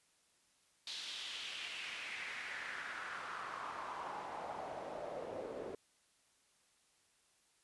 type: noise with band-pass filter sweep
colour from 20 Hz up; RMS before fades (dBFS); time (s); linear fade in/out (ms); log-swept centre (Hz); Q
pink; -45; 0.87-5.75; 2; 4000 to 440; 3
effects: white hiss -73 dBFS RMS until 7.63 s + resampled to 24000 Hz